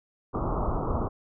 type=low-pass noise; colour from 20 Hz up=pink; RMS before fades=-28 dBFS; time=0.33-1.09 s; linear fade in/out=20 ms; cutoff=1300 Hz; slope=96 dB/octave; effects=none